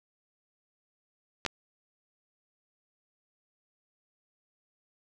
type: clicks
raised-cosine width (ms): 0.2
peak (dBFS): -13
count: 2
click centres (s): 1.451 / 1.463
effects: none